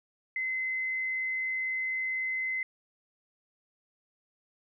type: tone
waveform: sine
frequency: 2051 Hz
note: C7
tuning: 35 cents flat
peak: -29 dBFS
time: 0.36-2.63 s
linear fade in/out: 2 ms
effects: none